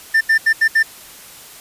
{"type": "tone bursts at uneven times", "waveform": "triangle", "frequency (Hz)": 1788, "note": "A6", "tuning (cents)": 27, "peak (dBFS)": -8, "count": 5, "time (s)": [[0.14, 0.21], [0.29, 0.38], [0.46, 0.53], [0.61, 0.68], [0.75, 0.83]], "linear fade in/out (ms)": 10, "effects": ["white hiss -39 dBFS RMS until 1.6 s", "resampled to 32000 Hz"]}